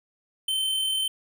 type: tone with amplitude modulation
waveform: square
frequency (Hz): 3090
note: G7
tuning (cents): -26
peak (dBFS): -23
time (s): 0.48-1.08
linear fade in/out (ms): 5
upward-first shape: sine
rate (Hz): 40.5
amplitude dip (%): 30
effects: none